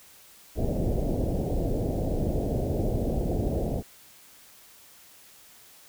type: low-pass noise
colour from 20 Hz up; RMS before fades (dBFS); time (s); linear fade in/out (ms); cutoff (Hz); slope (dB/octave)
pink; -27; 0.55-3.83; 50; 680; 48
effects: white hiss -53 dBFS RMS until 5.88 s